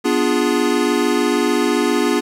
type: chord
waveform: square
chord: B diminished seventh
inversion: none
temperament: equal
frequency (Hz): 246.9 / 293.7 / 349.2 / 415.3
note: B3 / D4 / F4 / Ab4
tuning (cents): 0 / 0 / 0 / 0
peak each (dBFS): -21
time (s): 0.04-2.21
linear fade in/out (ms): 20
effects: low-pass 11000 Hz 12 dB/octave + 8-bit